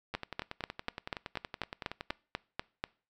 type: two click trains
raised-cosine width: 0.3 ms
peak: -17 / -22 dBFS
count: 12 / 22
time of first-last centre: 0.15-2.839 / 0.14-2.103 s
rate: 4.09 / 10.7 Hz
effects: noise-tail reverb RT60 0.4 s tail -23 dB re dry